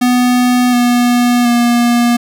square tone with pitch steps, 247.6 / 243.2 / 238.9 Hz, B3 / B3 / A#3, +5 / -26 / +43 cents, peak -9 dBFS, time 0.01-2.17 s, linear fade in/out 10 ms, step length 720 ms, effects none

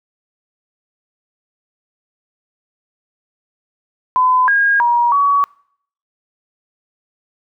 sine tone with pitch steps, 1013 / 1628 / 953 / 1130 Hz, B5 / G#6 / A#5 / C#6, +44 / -35 / +38 / +33 cents, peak -10 dBFS, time 4.16-5.44 s, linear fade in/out 0 ms, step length 320 ms, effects noise-tail reverb RT60 0.6 s tail -24 dB re dry

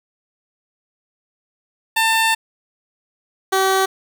15% pulse tone pair in turn, 895 / 382.9 Hz, A5 / G4, +29 / -41 cents, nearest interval octave + minor third, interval 1470 cents, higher first, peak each -8 dBFS, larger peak neither, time 1.96-2.35 / 3.52-3.86 s, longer first, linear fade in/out 10 ms, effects none

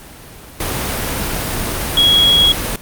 sine tone in noise, 3318 Hz, G#7, 2 cents flat, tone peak -8 dBFS, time 1.97-2.52 s, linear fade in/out 2 ms, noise pink, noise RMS -20 dBFS, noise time 0.6-2.76 s, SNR +9 dB, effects pink hiss -37 dBFS RMS until 2.81 s + Opus 32 kbps

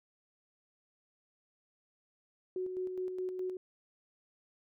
sine tone with tremolo, 369.3 Hz, F#4, 3 cents flat, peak -33 dBFS, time 2.56-3.57 s, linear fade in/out 2 ms, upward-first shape square, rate 4.8 Hz, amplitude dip 40%, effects none

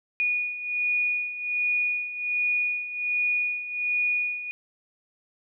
sine beating tone pair, 2455 / 2456.3 Hz, D#7 / D#7, -24 / -23 cents, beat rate 1.3 Hz, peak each -30 / -25 dBFS, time 0.2-4.51 s, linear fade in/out 0 ms, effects none

